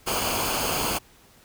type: noise with comb filter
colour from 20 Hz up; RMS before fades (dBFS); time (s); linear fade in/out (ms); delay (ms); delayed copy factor
pink; -26; 0.06-0.99; 20; 0.53; -0.65
effects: pink hiss -55 dBFS RMS until 1.44 s